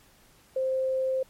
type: tone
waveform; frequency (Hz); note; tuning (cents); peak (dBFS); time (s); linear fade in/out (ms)
sine; 524; C5; +2; -24; 0.56-1.23; 5
effects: pink hiss -59 dBFS RMS until 1.29 s + MP3 64 kbps